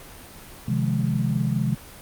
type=chord; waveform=sine; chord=F minor seventh; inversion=second; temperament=equal with one note detuned; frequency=130.81 / 155.56 / 174.61 / 209.9 Hz; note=C3 / Eb3 / F3 / Ab3; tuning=0 / 0 / 0 / +19 cents; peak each=-24 / -27 / -28 / -26 dBFS; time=0.68-1.75 s; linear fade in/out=5 ms; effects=pink hiss -43 dBFS RMS until 2.01 s + Opus 32 kbps